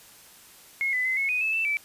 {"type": "tone with pitch steps", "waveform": "sine", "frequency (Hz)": [2165, 2005, 2048, 2188, 2491, 2610, 2656, 2314], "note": ["C#7", "B6", "C7", "C#7", "D#7", "E7", "E7", "D7"], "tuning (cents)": [-41, 26, -38, -23, 1, -18, 12, -26], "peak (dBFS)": -23, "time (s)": [0.81, 1.77], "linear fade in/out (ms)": 0, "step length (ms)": 120, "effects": ["white hiss -51 dBFS RMS until 1.84 s", "resampled to 32000 Hz"]}